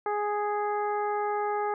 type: harmonic tone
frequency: 415.3 Hz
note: G#4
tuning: in tune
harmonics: 1 / 2 / 3 / 4 / 5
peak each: -30 / -29 / -35 / -42 / -45 dBFS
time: 0.06-1.74 s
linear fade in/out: 2 ms
effects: none